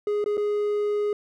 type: tone with dropouts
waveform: triangle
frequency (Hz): 415.3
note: G#4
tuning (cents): 0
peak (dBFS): -20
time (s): 0.07-1.13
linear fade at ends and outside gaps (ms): 2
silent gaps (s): 0.242-0.26 / 0.371-0.377
effects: none